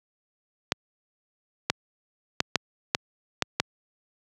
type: clicks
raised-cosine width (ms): 0.2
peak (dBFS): -3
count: 7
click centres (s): 0.721 / 1.7 / 2.404 / 2.557 / 2.949 / 3.423 / 3.6
effects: high-pass 100 Hz 12 dB/octave